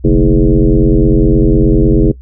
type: tone with frequency modulation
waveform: sine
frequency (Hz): 142.8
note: D3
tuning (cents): -48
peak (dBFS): -5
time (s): 0.04-2.12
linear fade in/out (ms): 10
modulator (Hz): 89.8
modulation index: 3.1
effects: noise-tail reverb RT60 0.1 s tail -19 dB re dry + added 63 Hz sine -30 dBFS peak until 2.21 s